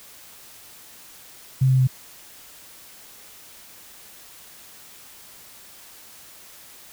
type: tone with pitch steps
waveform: sine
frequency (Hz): 131.6 / 130.7 / 129.4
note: C3 / C3 / C3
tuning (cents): +10 / -1 / -19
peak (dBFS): -14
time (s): 1.61-1.874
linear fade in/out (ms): 10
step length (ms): 88
effects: white hiss -46 dBFS RMS until 6.92 s